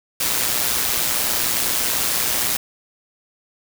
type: noise with amplitude modulation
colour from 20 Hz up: white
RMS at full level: -18 dBFS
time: 0.2-2.57 s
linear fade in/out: 5 ms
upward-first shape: sine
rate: 120 Hz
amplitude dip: 60%
effects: none